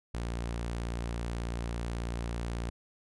sawtooth tone, 58.27 Hz, A#1, in tune, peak -29 dBFS, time 0.14-2.7 s, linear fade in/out 5 ms, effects resampled to 24000 Hz

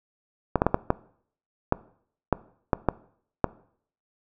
clicks, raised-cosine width 1 ms, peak -5 dBFS, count 10, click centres 0.557 / 0.619 / 0.666 / 0.744 / 0.904 / 1.724 / 2.327 / 2.732 / 2.887 / 3.443 s, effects noise-tail reverb RT60 0.6 s tail -20 dB re dry

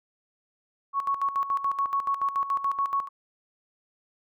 sine tone with tremolo, 1108.7 Hz, C#6, in tune, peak -22 dBFS, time 0.93-3.09 s, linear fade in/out 50 ms, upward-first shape square, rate 7 Hz, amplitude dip 70%, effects none

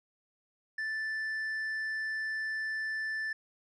sine tone with tanh clipping, 1760 Hz, A6, in tune, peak -33 dBFS, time 0.78-3.33 s, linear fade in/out 5 ms, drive 4 dB, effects none

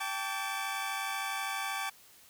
20% pulse chord, G suspended second, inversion none, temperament equal with one note detuned, 784 / 880 / 1149.8 Hz, G5 / A5 / D6, 0 / 0 / -37 cents, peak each -32 / -36 / -32 dBFS, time 0-1.9 s, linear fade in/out 10 ms, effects white hiss -58 dBFS RMS until 2.29 s

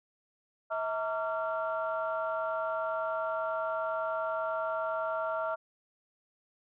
sine tone cluster, 645 / 915 / 1148 / 1376 Hz, E5 / A#5 / D6 / F6, -38 / -32 / -40 / -26 cents, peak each -32 / -38 / -40 / -35 dBFS, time 0.7-5.56 s, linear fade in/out 20 ms, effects tanh soft clip ceiling -21 dBFS

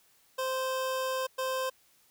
25% pulse tone bursts at uneven times, 521 Hz, C5, 7 cents flat, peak -26 dBFS, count 2, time 0.38-1.27 / 1.38-1.7 s, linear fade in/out 10 ms, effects white hiss -65 dBFS RMS until 2.1 s

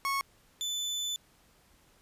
30% pulse tone pair in turn, 1100 / 3505 Hz, C#6 / A7, -14 / -7 cents, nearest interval octave + minor sixth, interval 2007 cents, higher second, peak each -26 / -29 dBFS, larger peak first, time 0.05-0.21 / 0.61-1.16 s, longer second, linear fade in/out 0 ms, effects pink hiss -64 dBFS RMS until 2.01 s + resampled to 32000 Hz

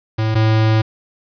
square tone pair in turn, 110 / 110 Hz, A2 / A2, 0 / 0 cents, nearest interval unison, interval 0 cents, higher neither, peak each -16 / -12 dBFS, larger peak second, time 0.18-0.35 / 0.35-0.82 s, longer second, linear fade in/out 10 ms, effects resampled to 11025 Hz + 7-bit

